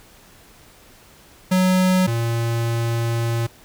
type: tone pair in turn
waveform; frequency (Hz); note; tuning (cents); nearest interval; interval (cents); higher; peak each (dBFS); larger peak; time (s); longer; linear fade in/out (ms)
square; 185 / 116.14; F#3 / A#2; 0 / -6; minor sixth; 806; first; -15 / -20; first; 1.51-2.07 / 2.07-3.47; second; 10
effects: pink hiss -49 dBFS RMS until 3.64 s

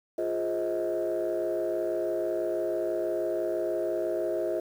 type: chord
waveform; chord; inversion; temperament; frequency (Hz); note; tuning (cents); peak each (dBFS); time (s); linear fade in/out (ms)
sine; F minor seventh; none; equal with one note detuned; 349.2 / 415.3 / 523.3 / 633.1; F4 / Ab4 / C5 / Eb5; 0 / 0 / 0 / +30; -30 / -33 / -34 / -29; 0.18-4.6; 5
effects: tanh soft clip ceiling -21 dBFS + 9-bit

